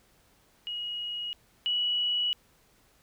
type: tone pair in turn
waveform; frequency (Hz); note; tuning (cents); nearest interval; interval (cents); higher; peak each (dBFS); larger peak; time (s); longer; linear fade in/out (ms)
sine; 2895 / 2934; F#7 / F#7; -38 / -15; unison; 23; second; -32 / -25; second; 0.67-1.33 / 1.66-2.33; second; 0
effects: pink hiss -64 dBFS RMS until 3.02 s